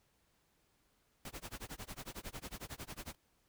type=noise with tremolo; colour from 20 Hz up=pink; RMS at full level=-44 dBFS; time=1.25-3.15 s; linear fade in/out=2 ms; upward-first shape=sine; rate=11 Hz; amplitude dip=100%; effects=pink hiss -75 dBFS RMS until 3.48 s